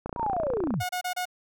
click train, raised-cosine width 1 ms, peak -18 dBFS, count 21, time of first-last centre 0.06-0.74 s, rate 29.4 Hz
sine linear sweep, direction down, 987.8 to 64.2 Hz, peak -25 dBFS, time 0.16-0.84 s, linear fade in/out 50 ms
sawtooth tone bursts, 725 Hz, F#5, 35 cents flat, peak -24 dBFS, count 4, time 0.8-1.255 s, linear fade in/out 10 ms, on 92 ms, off 29 ms
effects none

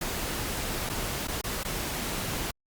pink noise with dropouts, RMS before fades -32 dBFS, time 0.01-2.51 s, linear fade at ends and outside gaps 5 ms, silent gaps 0.892-0.897 / 1.273-1.282 / 1.414-1.439 / 1.634-1.648 s, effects Opus 48 kbps

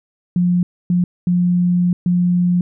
sine tone bursts at uneven times, 177.3 Hz, F3, 26 cents sharp, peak -12 dBFS, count 4, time 0.36-0.63 / 0.9-1.04 / 1.27-1.93 / 2.06-2.61 s, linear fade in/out 2 ms, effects none

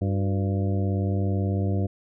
harmonic tone with a mistuned harmonic, 98 Hz, G2, in tune, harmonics 1 / 2 / 3 / 4 / 5 / 6 / 7, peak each -23 / -29 / -33 / -35 / -37 / -39 / -40 dBFS, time 0.01-1.87 s, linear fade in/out 10 ms, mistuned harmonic 4, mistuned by -95 cents, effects none

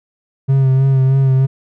triangle tone with vibrato, 133.7 Hz, C3, 38 cents sharp, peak -7 dBFS, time 0.48-1.47 s, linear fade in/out 20 ms, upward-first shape sine, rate 3.2 Hz, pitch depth 30 cents each way, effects none

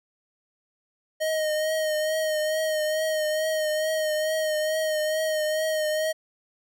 square tone with vibrato, 622.3 Hz, D#5, in tune, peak -24 dBFS, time 1.2-6.13 s, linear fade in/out 20 ms, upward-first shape triangle, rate 2.3 Hz, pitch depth 36 cents each way, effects none

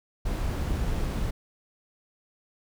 brown noise, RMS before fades -28 dBFS, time 0.25-1.31 s, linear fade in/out 10 ms, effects none

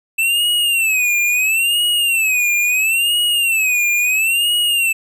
square tone with vibrato, 2641 Hz, E7, 3 cents sharp, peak -14 dBFS, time 0.18-4.93 s, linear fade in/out 10 ms, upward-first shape sine, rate 0.74 Hz, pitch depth 160 cents each way, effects none

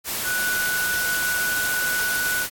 sine tone in noise, 1480 Hz, F#6, in tune, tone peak -22 dBFS, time 0.23-2.47 s, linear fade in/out 50 ms, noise white, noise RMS -27 dBFS, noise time 0.04-2.5 s, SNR +2 dB, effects AAC 64 kbps

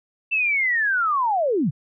sine linear sweep, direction down, 2683 to 113.6 Hz, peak -18 dBFS, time 0.31-1.71 s, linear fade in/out 20 ms, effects none

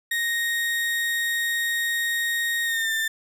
35% pulse tone with pitch glide, 1864.7 to 1787.7 Hz, A#6 to A6, 0 to +27 cents, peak -21 dBFS, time 0.11-3.08 s, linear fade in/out 5 ms, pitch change -73 cents, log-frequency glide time 2.64-2.92 s, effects none

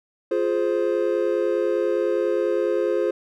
triangle chord, F minor, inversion none, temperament just, 349.2 / 419.1 / 523.8 Hz, F4 / Ab4 / C5, 0 / +16 / +2 cents, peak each -22 / -22 / -22 dBFS, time 0.31-3.11 s, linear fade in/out 5 ms, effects none

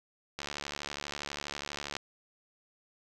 click train, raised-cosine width 0.2 ms, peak -19 dBFS, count 115, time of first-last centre 0.39-1.967 s, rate 72.3 Hz, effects none

